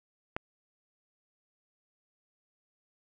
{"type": "click", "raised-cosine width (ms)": 0.5, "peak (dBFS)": -17, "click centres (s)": 0.365, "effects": []}